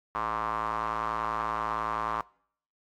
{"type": "tone with band-pass filter", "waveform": "square", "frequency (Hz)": 55.2, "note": "A1", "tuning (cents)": 6, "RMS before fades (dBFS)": -31, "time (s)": [0.15, 2.21], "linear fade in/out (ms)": 0, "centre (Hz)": 1100, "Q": 5.8, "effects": ["noise-tail reverb RT60 0.6 s tail -23 dB re dry", "AAC 64 kbps"]}